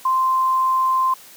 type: tone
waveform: sine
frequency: 1043 Hz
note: C6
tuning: 6 cents flat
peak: -15 dBFS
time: 0.05-1.14 s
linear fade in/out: 5 ms
effects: white hiss -44 dBFS RMS until 1.36 s + high-pass 150 Hz 12 dB/octave